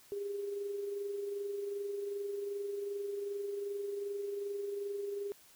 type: tone with amplitude modulation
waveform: sine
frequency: 403.5 Hz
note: G#4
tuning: 50 cents flat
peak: -34 dBFS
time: 0.12-5.32 s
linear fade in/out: 0 ms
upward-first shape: sine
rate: 22.6 Hz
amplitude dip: 40%
effects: white hiss -61 dBFS RMS until 5.55 s